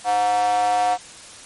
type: tone with high-pass filter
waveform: square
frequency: 103.6 Hz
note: G#2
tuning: 4 cents flat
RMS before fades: -19 dBFS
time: 0.04-0.98 s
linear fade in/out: 50 ms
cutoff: 740 Hz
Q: 8.2
effects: white hiss -41 dBFS RMS until 1.45 s + MP3 48 kbps